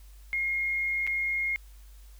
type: tone with dropouts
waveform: sine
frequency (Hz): 2143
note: C7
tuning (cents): +41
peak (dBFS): -26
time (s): 0.33-1.56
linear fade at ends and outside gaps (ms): 0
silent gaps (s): 1.067-1.074
effects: added 50 Hz sine -47 dBFS peak until 2.19 s + white hiss -61 dBFS RMS until 2.19 s